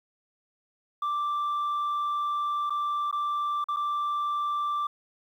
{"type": "tone with dropouts", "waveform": "sine", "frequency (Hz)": 1174.7, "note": "D6", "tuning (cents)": 0, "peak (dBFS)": -23, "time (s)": [1.02, 4.87], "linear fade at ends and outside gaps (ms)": 5, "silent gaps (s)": [[2.697, 2.704], [3.113, 3.126], [3.642, 3.685], [3.763, 3.768]], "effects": ["tanh soft clip ceiling -25 dBFS", "10-bit"]}